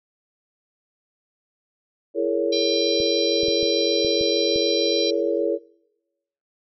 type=chord; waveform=sine; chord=A# half-diminished seventh; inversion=second; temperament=just; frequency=335.6 / 419.5 / 466.2 / 559.4 Hz; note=E4 / G#4 / A#4 / C#5; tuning=+31 / +17 / 0 / +16 cents; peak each=-25 dBFS; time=2.14-5.59 s; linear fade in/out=50 ms
type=harmonic tone; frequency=797 Hz; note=G5; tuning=28 cents sharp; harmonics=3 / 4 / 5 / 6 / 7; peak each=-36 / -34 / -25 / -34 / -31 dBFS; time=2.52-5.11 s; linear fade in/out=10 ms
type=clicks; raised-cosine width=3 ms; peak=-22 dBFS; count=7; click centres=3.003 / 3.433 / 3.483 / 3.629 / 4.048 / 4.211 / 4.56 s
effects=noise-tail reverb RT60 0.9 s tail -23 dB re dry